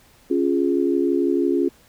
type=chord; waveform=sine; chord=Db major; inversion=none; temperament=equal; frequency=277.2 / 349.2 / 415.3 Hz; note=Db4 / F4 / Ab4; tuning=0 / 0 / 0 cents; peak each=-21 / -20 / -24 dBFS; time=0.3-1.69 s; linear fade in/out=10 ms; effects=pink hiss -54 dBFS RMS until 1.88 s